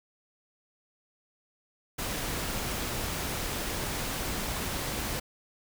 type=noise; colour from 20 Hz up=pink; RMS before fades=-33 dBFS; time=1.98-5.2 s; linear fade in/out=10 ms; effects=none